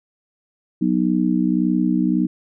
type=chord; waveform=sine; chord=B major; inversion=second; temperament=just; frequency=185.21 / 246.9 / 308.7 Hz; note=F#3 / B3 / D#4; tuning=+2 / 0 / -14 cents; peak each=-20 dBFS; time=0.81-2.27 s; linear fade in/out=10 ms; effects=none